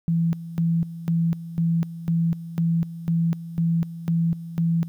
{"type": "tone with tremolo", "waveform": "sine", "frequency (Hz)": 166.7, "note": "E3", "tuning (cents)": 20, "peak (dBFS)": -18, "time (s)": [0.08, 4.88], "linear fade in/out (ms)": 0, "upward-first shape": "square", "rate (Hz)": 2, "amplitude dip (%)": 80, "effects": ["10-bit"]}